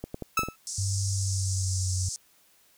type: clicks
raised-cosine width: 2 ms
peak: -20 dBFS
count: 6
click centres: 0.04 / 0.144 / 0.223 / 0.392 / 0.434 / 0.486 s
type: tone with exponential decay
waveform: 30% pulse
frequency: 1307 Hz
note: E6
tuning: 15 cents flat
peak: -17 dBFS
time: 0.37-0.56 s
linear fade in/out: 5 ms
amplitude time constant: 41 ms
type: band-pass noise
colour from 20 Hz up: pink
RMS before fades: -35 dBFS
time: 0.67-2.16 s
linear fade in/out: 0 ms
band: 5200 to 8900 Hz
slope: 48 dB/octave
type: tone with pitch glide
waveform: sine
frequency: 98 to 92.5 Hz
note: G2 to F#2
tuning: 0 to 0 cents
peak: -26 dBFS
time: 0.78-2.09 s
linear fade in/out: 5 ms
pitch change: -100 cents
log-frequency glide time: 1.06-1.92 s
effects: white hiss -62 dBFS RMS until 2.77 s